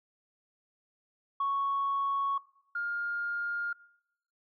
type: tone pair in turn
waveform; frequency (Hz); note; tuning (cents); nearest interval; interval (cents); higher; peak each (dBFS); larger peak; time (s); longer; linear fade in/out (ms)
sine; 1108.7 / 1411.1; C#6 / F6; 0 / +17; major third; 417; second; -26 / -30; first; 1.4-2.38 / 2.75-3.73; neither; 5
effects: noise-tail reverb RT60 0.8 s tail -21 dB re dry + tanh soft clip ceiling -23 dBFS